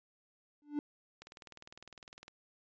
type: tone with exponential growth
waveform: triangle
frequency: 293.7 Hz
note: D4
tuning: in tune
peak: -27 dBFS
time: 0.62-0.79 s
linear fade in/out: 1 ms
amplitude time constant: 35 ms
type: click train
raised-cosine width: 0.2 ms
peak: -33 dBFS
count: 22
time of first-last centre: 1.22-2.281 s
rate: 19.8 Hz
effects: resampled to 16000 Hz